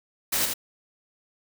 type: noise with echo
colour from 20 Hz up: white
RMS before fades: -25 dBFS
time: 0.32-0.46 s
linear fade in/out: 10 ms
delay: 79 ms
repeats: 1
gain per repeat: -4 dB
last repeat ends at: 0.539 s
effects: none